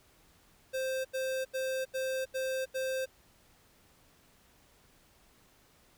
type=tone bursts; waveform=square; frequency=524 Hz; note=C5; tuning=2 cents sharp; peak=-32 dBFS; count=6; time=0.73-3.06 s; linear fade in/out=20 ms; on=320 ms; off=82 ms; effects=pink hiss -64 dBFS RMS until 5.97 s